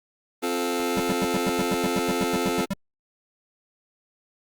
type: chord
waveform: sawtooth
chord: F major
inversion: second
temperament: just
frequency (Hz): 261.9 / 349.2 / 436.5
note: C4 / F4 / A4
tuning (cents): +2 / 0 / -14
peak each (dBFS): -24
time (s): 0.42-2.66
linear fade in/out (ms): 20
type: tone bursts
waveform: square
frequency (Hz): 196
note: G3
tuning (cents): 0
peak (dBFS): -24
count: 15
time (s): 0.97-2.734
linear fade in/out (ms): 0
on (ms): 28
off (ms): 96
effects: Opus 32 kbps